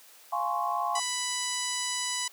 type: chord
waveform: sine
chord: Db major seventh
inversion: first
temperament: equal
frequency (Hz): 698.5 / 830.6 / 1046.5 / 1108.7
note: F5 / Ab5 / C6 / Db6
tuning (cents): 0 / 0 / 0 / 0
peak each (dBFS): -32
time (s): 0.32-1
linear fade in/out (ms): 10
type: harmonic tone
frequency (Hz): 991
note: B5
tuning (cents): +6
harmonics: 1 / 2 / 3 / 4 / 5 / 6 / 7 / 8 / 10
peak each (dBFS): -38 / -38 / -38 / -38 / -38 / -38 / -38 / -38 / -38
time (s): 0.95-2.28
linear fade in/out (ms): 5
effects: white hiss -54 dBFS RMS until 2.32 s + high-pass 400 Hz 12 dB/octave